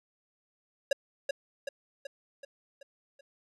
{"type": "tone with echo", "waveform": "square", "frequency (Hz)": 554.4, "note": "C#5", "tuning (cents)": 0, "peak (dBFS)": -23, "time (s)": [0.91, 0.93], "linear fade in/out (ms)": 5, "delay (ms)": 380, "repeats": 6, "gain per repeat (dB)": -5, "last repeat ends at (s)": 3.21, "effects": ["low-pass 8000 Hz 12 dB/octave"]}